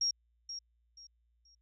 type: tone with echo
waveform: sine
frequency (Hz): 5588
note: F8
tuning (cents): 0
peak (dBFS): -28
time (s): 0.01-0.11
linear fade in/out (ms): 5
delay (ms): 480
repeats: 3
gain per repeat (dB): -11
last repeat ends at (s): 1.55
effects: added 58 Hz sine -70 dBFS peak until 1.61 s